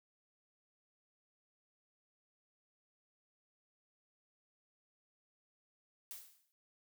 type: noise with exponential decay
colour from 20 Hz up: blue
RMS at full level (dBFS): -45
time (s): 6.11-6.52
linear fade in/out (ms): 0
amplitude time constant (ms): 87
effects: none